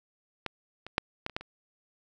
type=clicks; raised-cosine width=0.3 ms; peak=-16 / -25 / -8 / -15 / -28 / -15 / -28 dBFS; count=7; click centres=0.463 / 0.866 / 0.981 / 1.264 / 1.297 / 1.365 / 1.41 s; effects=none